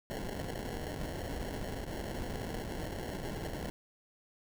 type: noise with sample-and-hold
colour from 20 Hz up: pink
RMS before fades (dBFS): -39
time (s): 0.1-3.7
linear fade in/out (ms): 0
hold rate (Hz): 1225
effects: none